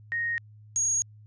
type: tone pair in turn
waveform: sine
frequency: 1864.7 / 6611 Hz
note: A#6 / G#8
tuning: 0 / -9 cents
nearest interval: octave + minor seventh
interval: 2191 cents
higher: second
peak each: -26 / -22 dBFS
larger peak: second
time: 0.12-0.38 / 0.76-1.02 s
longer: neither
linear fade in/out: 0 ms
effects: added 106 Hz sine -48 dBFS peak until 1.26 s + resampled to 16000 Hz

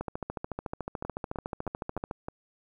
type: two click trains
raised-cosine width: 1 ms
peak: -21 / -19 dBFS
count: 5 / 30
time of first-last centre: 1.05-2.285 / 0.01-2.111 s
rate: 3.24 / 13.8 Hz
effects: 10-bit

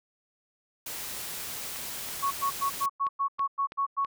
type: noise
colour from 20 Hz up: white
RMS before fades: -37 dBFS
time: 0.86-2.86 s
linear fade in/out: 5 ms
type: click train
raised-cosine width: 0.3 ms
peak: -26 dBFS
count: 8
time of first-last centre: 1.76-4.048 s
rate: 3.06 Hz
type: tone bursts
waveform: sine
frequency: 1108.7 Hz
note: C#6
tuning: in tune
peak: -24 dBFS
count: 10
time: 2.22-4.06 s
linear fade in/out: 20 ms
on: 94 ms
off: 100 ms
effects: none

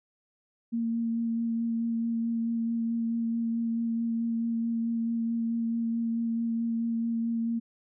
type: tone with vibrato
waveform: sine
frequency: 230.2 Hz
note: A#3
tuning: 22 cents flat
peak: -26 dBFS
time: 0.72-7.6 s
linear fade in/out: 20 ms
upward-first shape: sine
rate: 4.6 Hz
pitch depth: 13 cents each way
effects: none

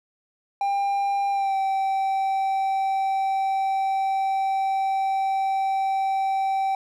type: tone with pitch glide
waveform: triangle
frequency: 797 to 774.8 Hz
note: G5 to G5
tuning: +28 to -20 cents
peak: -19 dBFS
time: 0.61-6.75 s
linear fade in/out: 2 ms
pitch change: -48 cents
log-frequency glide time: 1.31-1.56 s
effects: none

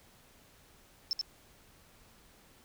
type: tone with echo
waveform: sine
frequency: 5300 Hz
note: E8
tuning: 9 cents sharp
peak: -26 dBFS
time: 1.11-1.13 s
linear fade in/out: 0 ms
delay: 82 ms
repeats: 1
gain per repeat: -3 dB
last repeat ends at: 1.212 s
effects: tanh soft clip ceiling -27 dBFS + pink hiss -61 dBFS RMS until 2.64 s

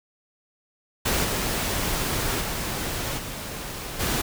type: noise with level steps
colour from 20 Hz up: pink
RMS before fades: -23 / -26 / -29 / -34 / -25 dBFS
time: 1.05-4.22 s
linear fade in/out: 10 ms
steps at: 1.23 / 2.4 / 3.17 / 3.99 s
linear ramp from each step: 20 ms
effects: none

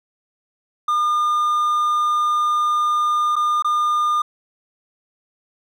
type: tone with dropouts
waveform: triangle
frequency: 1210 Hz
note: D#6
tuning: 49 cents flat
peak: -14 dBFS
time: 0.88-4.22 s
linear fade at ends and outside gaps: 5 ms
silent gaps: 3.357-3.363 / 3.624-3.645 s
effects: none

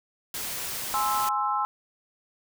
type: noise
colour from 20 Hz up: white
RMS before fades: -33 dBFS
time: 0.34-1.29 s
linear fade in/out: 2 ms
type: chord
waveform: sine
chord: Ab augmented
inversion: none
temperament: equal with one note detuned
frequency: 833 / 1046.5 / 1318.5 Hz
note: Ab5 / C6 / E6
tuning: +5 / 0 / 0 cents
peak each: -28 dBFS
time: 0.94-1.65 s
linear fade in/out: 0 ms
effects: none

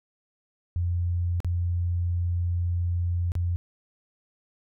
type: tone with dropouts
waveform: sine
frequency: 87.31 Hz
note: F2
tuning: in tune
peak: -23 dBFS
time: 0.76-3.56 s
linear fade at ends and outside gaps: 0 ms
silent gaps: 1.403-1.446 / 3.319-3.353 s
effects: none

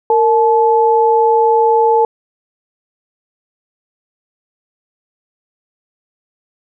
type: tone pair together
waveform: sine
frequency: 459.9 / 864 Hz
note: A#4 / A5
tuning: -23 / -32 cents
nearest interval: major seventh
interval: 1091 cents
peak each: -11 dBFS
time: 0.1-2.05 s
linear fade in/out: 2 ms
effects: none

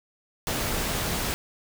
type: noise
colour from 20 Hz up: pink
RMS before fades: -28 dBFS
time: 0.47-1.34 s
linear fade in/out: 0 ms
effects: none

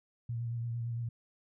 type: tone with vibrato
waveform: sine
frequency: 117.4 Hz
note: A#2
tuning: 13 cents sharp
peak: -33 dBFS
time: 0.29-1.09 s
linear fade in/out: 5 ms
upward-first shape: sine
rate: 8.8 Hz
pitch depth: 28 cents each way
effects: none

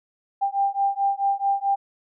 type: beating tone pair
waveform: sine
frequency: 791 / 795.6 Hz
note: G5 / G5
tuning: +15 / +25 cents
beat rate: 4.6 Hz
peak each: -23 dBFS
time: 0.41-1.76 s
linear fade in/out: 20 ms
effects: none

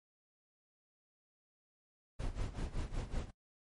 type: noise with tremolo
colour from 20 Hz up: brown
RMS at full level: -36 dBFS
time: 2.19-3.31 s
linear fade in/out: 10 ms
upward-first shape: sine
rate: 5.3 Hz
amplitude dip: 80%
effects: noise-tail reverb RT60 0.1 s tail -23 dB re dry + MP3 48 kbps

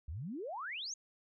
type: exponential sweep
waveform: sine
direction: up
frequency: 65.41 to 6810 Hz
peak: -39 dBFS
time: 0.08-0.94 s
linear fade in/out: 5 ms
effects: none

